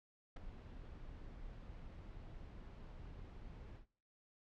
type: noise with ADSR envelope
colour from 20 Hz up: brown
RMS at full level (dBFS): -39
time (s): 0.36-3.86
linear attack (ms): 7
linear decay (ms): 8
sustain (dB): -13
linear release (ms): 110
effects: noise-tail reverb RT60 0.5 s tail -22 dB re dry + low-pass 4000 Hz 12 dB/octave